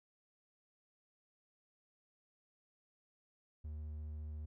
triangle tone, 76.2 Hz, D#2, 36 cents flat, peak -40 dBFS, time 3.64-4.46 s, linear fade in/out 10 ms, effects none

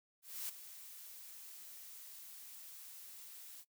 blue noise with ADSR envelope, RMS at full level -41 dBFS, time 0.22-3.65 s, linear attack 270 ms, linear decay 9 ms, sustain -12 dB, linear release 52 ms, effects noise-tail reverb RT60 0.1 s tail -20 dB re dry

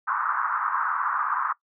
white band-pass noise, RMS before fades -26 dBFS, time 0.07-1.53 s, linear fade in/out 10 ms, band 1000 to 1400 Hz, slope 48 dB/octave, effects noise-tail reverb RT60 0.1 s tail -21 dB re dry

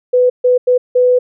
sine tone bursts at uneven times, 498.3 Hz, B4, 15 cents sharp, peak -7 dBFS, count 4, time 0.13-0.3 / 0.44-0.58 / 0.67-0.78 / 0.95-1.19 s, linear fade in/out 10 ms, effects none

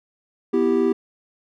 triangle chord, E minor, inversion second, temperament equal, 246.9 / 329.6 / 392 Hz, B3 / E4 / G4, 0 / 0 / 0 cents, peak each -20 / -20 / -17 dBFS, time 0.53-0.93 s, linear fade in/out 10 ms, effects none

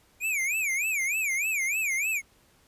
square tone with vibrato, 2349 Hz, D7, in tune, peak -26 dBFS, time 0.2-2.22 s, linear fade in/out 50 ms, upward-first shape sine, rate 3.3 Hz, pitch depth 210 cents each way, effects pink hiss -62 dBFS RMS until 2.67 s + resampled to 32000 Hz

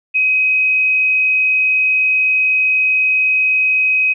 sine tone with frequency modulation, 2528 Hz, D#7, 27 cents sharp, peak -11 dBFS, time 0.14-4.14 s, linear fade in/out 20 ms, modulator 59.3 Hz, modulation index 0.29, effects none

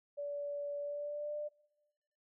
sine tone with pitch glide, 576 to 594.6 Hz, D5 to D5, -34 to +21 cents, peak -37 dBFS, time 0.17-1.49 s, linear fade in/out 20 ms, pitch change +55 cents, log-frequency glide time 0.79-1.35 s, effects noise-tail reverb RT60 0.9 s tail -20 dB re dry

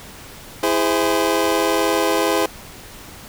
25% pulse chord, E augmented, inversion none, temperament just, 329.6 / 412 / 515 Hz, E4 / G#4 / B#4, 0 / -14 / -28 cents, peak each -17 dBFS, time 0.63-2.46 s, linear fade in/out 2 ms, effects pink hiss -39 dBFS RMS until 3.28 s

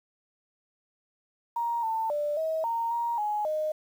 sine tone with pitch steps, 938 / 893 / 590 / 639 / 923 / 939 / 839 / 617 Hz, A#5 / A5 / D5 / D#5 / A#5 / A#5 / G#5 / D#5, +11 / +25 / +8 / +46 / -17 / +12 / +17 / -15 cents, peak -26 dBFS, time 1.56-3.72 s, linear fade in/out 5 ms, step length 270 ms, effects 9-bit

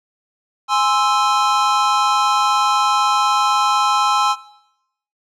square chord, Ab augmented, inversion none, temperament equal, 830.6 / 1046.5 / 1318.5 Hz, Ab5 / C6 / E6, 0 / 0 / 0 cents, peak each -19 dBFS, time 0.68-4.36 s, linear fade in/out 50 ms, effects noise-tail reverb RT60 0.8 s tail -18 dB re dry + low-pass 6000 Hz 12 dB/octave

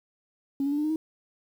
sine tone with pitch steps, 275.5 / 283.2 / 291.2 / 299.4 / 307.8 / 316.5 Hz, C#4 / C#4 / D4 / D4 / D#4 / D#4, -11 / +37 / -15 / +33 / -19 / +30 cents, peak -23 dBFS, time 0.6-0.96 s, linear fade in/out 2 ms, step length 60 ms, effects tanh soft clip ceiling -20 dBFS + 9-bit

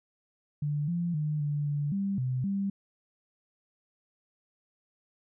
sine tone with pitch steps, 147.2 / 172.2 / 151.2 / 146.5 / 145.4 / 197.2 / 128 / 197.4 Hz, D3 / F3 / D#3 / D3 / D3 / G3 / C3 / G3, +4 / -24 / -49 / -4 / -17 / +11 / -38 / +12 cents, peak -27 dBFS, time 0.62-2.7 s, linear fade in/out 5 ms, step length 260 ms, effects none

